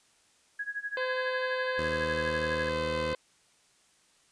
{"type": "tone with tremolo", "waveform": "sine", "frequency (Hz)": 1661.2, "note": "G#6", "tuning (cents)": 0, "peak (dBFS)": -30, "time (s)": [0.59, 2.69], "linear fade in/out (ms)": 5, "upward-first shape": "sine", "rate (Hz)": 12, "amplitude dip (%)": 90}
{"type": "harmonic tone", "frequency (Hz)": 513, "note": "C5", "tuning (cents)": -34, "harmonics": [1, 2, 3, 4, 5, 6, 7, 8, 9], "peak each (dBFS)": [-31, -37, -41, -43, -45, -47, -48, -49, -50], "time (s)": [0.97, 3.15], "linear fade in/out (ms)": 2}
{"type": "tone with vibrato", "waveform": "10% pulse", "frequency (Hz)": 78.6, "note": "D#2", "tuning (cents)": 18, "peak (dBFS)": -26, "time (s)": [1.78, 3.14], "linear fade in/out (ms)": 5, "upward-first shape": "triangle", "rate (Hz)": 11, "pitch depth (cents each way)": 15}
{"effects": ["white hiss -65 dBFS RMS until 4.31 s", "resampled to 22050 Hz"]}